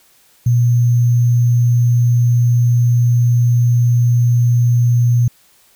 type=tone with sample-and-hold; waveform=sine; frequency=120 Hz; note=B2; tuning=49 cents flat; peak=-9 dBFS; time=0.46-5.28 s; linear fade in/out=5 ms; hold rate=6300 Hz; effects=white hiss -52 dBFS RMS until 5.75 s